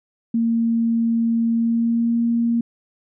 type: tone with pitch glide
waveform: sine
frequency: 230 to 233.5 Hz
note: A#3 to A#3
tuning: -23 to +3 cents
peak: -16 dBFS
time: 0.34-2.61 s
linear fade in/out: 5 ms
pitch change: +26 cents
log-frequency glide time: 1.53-2.2 s
effects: none